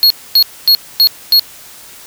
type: tone bursts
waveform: square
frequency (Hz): 4316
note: C#8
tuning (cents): -47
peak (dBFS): -5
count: 5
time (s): 0.03-1.395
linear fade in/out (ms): 0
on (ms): 73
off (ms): 250
effects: white hiss -36 dBFS RMS until 2.06 s